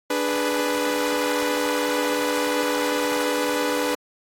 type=chord; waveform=sawtooth; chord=G# diminished; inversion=second; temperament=equal; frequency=293.7 / 415.3 / 493.9 Hz; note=D4 / G#4 / B4; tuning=0 / 0 / 0 cents; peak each=-22 / -26 / -20 dBFS; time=0.1-3.95 s; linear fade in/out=5 ms; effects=AAC 48 kbps